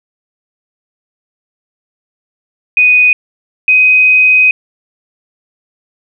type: tone pair in turn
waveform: sine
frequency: 2489 / 2512 Hz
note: D#7 / D#7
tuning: 0 / +16 cents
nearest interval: unison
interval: 16 cents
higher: second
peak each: -4 dBFS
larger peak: neither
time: 2.77-3.13 / 3.68-4.51 s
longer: second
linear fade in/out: 2 ms
effects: none